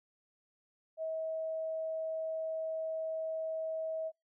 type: tone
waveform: sine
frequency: 641 Hz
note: E5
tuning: 49 cents flat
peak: -34 dBFS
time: 0.97-4.12 s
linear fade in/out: 50 ms
effects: noise-tail reverb RT60 0.2 s tail -26 dB re dry